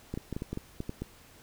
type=clicks; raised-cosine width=3 ms; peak=-21 dBFS; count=10; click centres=0.14 / 0.175 / 0.327 / 0.365 / 0.421 / 0.53 / 0.574 / 0.804 / 0.894 / 1.02 s; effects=pink hiss -56 dBFS RMS until 1.42 s